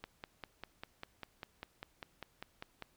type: click train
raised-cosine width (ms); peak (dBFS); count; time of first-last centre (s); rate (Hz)
0.3; -27; 15; 0.04-2.823; 5.03
effects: pink hiss -71 dBFS RMS until 2.96 s